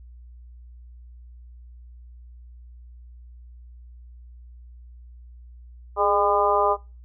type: harmonic tone with a mistuned harmonic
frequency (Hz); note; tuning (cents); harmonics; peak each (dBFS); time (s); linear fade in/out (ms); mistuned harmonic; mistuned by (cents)
202; G#3; -48; 2 / 3 / 4 / 5 / 6; -24 / -24 / -24 / -24 / -24; 5.96-6.77; 50; 2; +48
effects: noise-tail reverb RT60 0.3 s tail -23 dB re dry + added 60 Hz sine -42 dBFS peak until 7.04 s